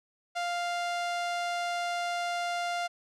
sawtooth tone with low-pass filter, 698.5 Hz, F5, in tune, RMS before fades -32 dBFS, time 0.35-2.88 s, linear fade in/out 20 ms, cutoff 6900 Hz, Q 0.62, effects none

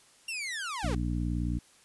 sawtooth linear sweep, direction down, 2800 to 354 Hz, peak -30 dBFS, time 0.28-0.95 s, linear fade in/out 5 ms
harmonic tone, 59.5 Hz, A#1, 36 cents sharp, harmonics 1 / 2 / 3 / 4 / 5, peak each -31 / -34 / -36 / -37 / -38 dBFS, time 0.83-1.59 s, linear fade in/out 10 ms
effects white hiss -60 dBFS RMS until 1.84 s + resampled to 24000 Hz

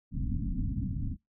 pink low-pass noise, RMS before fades -32 dBFS, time 0.11-1.17 s, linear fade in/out 50 ms, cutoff 280 Hz, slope 96 dB/octave, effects noise-tail reverb RT60 0.2 s tail -26 dB re dry

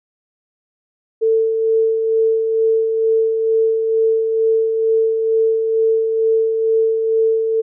sine tone with tremolo, 446.5 Hz, A4, 25 cents sharp, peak -11 dBFS, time 1.21-7.62 s, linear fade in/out 20 ms, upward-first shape sine, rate 2.2 Hz, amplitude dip 40%, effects none

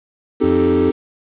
triangle chord, A half-diminished seventh, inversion first, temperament equal, 261.6 / 311.1 / 392 / 440 Hz, C4 / Eb4 / G4 / A4, 0 / 0 / 0 / 0 cents, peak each -16 dBFS, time 0.4-0.92 s, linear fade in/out 20 ms
35% pulse tone, 87.31 Hz, F2, in tune, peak -21 dBFS, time 0.43-0.9 s, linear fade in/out 10 ms
effects resampled to 8000 Hz + 7-bit

